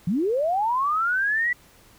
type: linear sweep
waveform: sine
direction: up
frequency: 154.2 to 1975.5 Hz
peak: -20 dBFS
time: 0.07-1.53 s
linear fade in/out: 5 ms
effects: pink hiss -54 dBFS RMS until 1.98 s